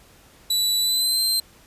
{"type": "tone with pitch glide", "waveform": "sawtooth", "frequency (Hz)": [3951, 4128], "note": ["B7", "C8"], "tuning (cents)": [0, -24], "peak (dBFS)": -16, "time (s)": [0.5, 1.4], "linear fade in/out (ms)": 5, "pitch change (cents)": 76, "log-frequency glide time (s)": [0.8, 1.21], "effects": ["pink hiss -52 dBFS RMS until 1.66 s", "resampled to 32000 Hz"]}